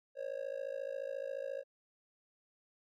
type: tone with amplitude modulation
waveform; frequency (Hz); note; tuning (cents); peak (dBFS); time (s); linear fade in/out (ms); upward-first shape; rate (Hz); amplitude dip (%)
triangle; 546; C#5; -26; -32; 0.15-1.64; 50; sine; 54.3; 95
effects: none